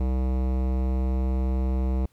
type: tone with hard clipping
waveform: sine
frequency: 64.3 Hz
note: C2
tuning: 30 cents flat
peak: -24 dBFS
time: 0-2.06 s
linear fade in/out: 5 ms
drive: 18 dB
effects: pink hiss -66 dBFS RMS until 2.12 s